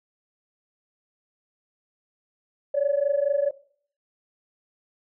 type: tone pair together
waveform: sine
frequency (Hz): 555 / 579.5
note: C#5 / D5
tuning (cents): +2 / -23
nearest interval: minor second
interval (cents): 75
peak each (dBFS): -22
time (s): 2.74-3.51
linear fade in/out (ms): 10
effects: noise-tail reverb RT60 0.5 s tail -17 dB re dry + tanh soft clip ceiling -14 dBFS